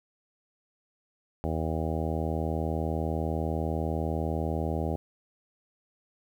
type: harmonic tone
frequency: 80 Hz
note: D#2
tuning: 49 cents sharp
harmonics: 1 / 2 / 3 / 4 / 5 / 6 / 7 / 8 / 9 / 10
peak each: -31 / -34 / -36 / -37 / -38 / -39 / -39 / -40 / -41 / -41 dBFS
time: 1.44-4.96 s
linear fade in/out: 0 ms
effects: 10-bit